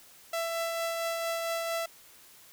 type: tone with tremolo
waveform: sawtooth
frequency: 666 Hz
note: E5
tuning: 18 cents sharp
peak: -25 dBFS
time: 0.33-1.86 s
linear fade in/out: 5 ms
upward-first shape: triangle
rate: 4.4 Hz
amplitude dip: 30%
effects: white hiss -55 dBFS RMS until 2.52 s